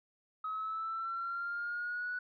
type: linear sweep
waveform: sine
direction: up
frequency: 1272 to 1480 Hz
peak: -34 dBFS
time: 0.44-2.19 s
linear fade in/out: 5 ms
effects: tanh soft clip ceiling -30 dBFS